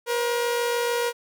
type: tone pair together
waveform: sawtooth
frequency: 476.6 / 523.3 Hz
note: A#4 / C5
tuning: +38 / 0 cents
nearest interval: major second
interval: 162 cents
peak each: -19 / -29 dBFS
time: 0.06-1.13 s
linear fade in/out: 50 ms
effects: none